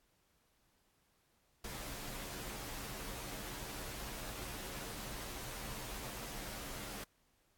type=noise with comb filter; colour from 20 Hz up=pink; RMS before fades=-45 dBFS; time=1.64-7.04 s; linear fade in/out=5 ms; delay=12 ms; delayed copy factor=-1; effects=pink hiss -75 dBFS RMS until 7.57 s + AAC 64 kbps